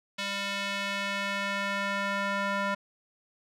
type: tone with band-pass filter sweep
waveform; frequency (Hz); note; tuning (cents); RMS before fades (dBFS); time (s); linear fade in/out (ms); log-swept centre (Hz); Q
square; 199.2; G3; +28; -31; 0.18-2.75; 10; 3100 to 1300; 1.2
effects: none